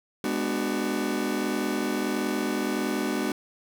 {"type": "chord", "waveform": "40% pulse", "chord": "G# half-diminished seventh", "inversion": "none", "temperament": "just", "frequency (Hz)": [207.7, 249.2, 299, 373.8], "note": ["G#3", "B3", "D4", "F#4"], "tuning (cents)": [0, 16, 31, 18], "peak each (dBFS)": [-31, -30, -30, -31], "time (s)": [0.24, 3.32], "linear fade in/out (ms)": 2, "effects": []}